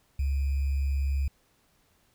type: tone with sample-and-hold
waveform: sine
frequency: 69 Hz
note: C#2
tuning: 7 cents flat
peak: -24 dBFS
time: 0.19-1.28 s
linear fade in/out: 5 ms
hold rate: 2450 Hz
effects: pink hiss -67 dBFS RMS until 2.14 s